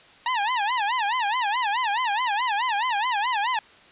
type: tone with vibrato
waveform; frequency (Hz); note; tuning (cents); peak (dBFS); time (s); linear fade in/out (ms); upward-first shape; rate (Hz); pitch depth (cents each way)
sawtooth; 909; A#5; -44; -18; 0.26-3.59; 2; sine; 4.7; 220
effects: white hiss -51 dBFS RMS until 3.91 s + resampled to 8000 Hz